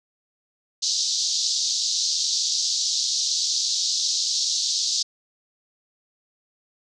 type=band-pass noise; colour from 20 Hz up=pink; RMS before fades=-24 dBFS; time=0.82-5.03 s; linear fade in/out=10 ms; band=3900 to 6600 Hz; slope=48 dB/octave; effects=none